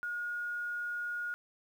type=tone with quantisation; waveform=sine; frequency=1436 Hz; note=F6; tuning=48 cents sharp; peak=-34 dBFS; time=0.03-1.34 s; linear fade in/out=0 ms; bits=10; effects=none